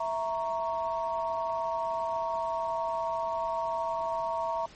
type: chord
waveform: sine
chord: A# diminished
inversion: second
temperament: equal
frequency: 659.3 / 932.3 / 1108.7 Hz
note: E5 / A#5 / C#6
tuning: 0 / 0 / 0 cents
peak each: -32 / -31 / -37 dBFS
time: 0-4.66 s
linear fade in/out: 5 ms
effects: pink hiss -52 dBFS RMS until 4.75 s + MP3 32 kbps